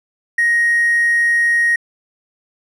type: tone with hard clipping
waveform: triangle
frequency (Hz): 1876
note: A#6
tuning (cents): +11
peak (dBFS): -12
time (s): 0.38-1.76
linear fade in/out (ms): 5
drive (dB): 4
effects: resampled to 32000 Hz